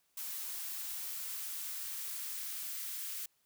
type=noise with high-pass filter sweep; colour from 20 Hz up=blue; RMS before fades=-41 dBFS; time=0.17-3.26 s; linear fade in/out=5 ms; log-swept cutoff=740 to 1500 Hz; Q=1.1; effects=white hiss -75 dBFS RMS until 3.45 s